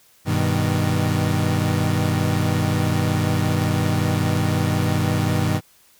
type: chord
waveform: 30% pulse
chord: G augmented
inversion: none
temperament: equal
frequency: 98 / 123.47 / 155.56 Hz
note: G2 / B2 / D#3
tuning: 0 / 0 / 0 cents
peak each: -19 / -21 / -20 dBFS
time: 0.25-5.61 s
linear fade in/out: 50 ms
effects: white hiss -55 dBFS RMS until 5.99 s